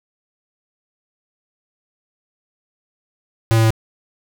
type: tone with pitch steps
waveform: square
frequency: 113.1 / 112.32 / 111.54 Hz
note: A2 / A2 / A2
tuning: +48 / +36 / +24 cents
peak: -12 dBFS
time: 3.51-3.705 s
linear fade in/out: 0 ms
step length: 65 ms
effects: none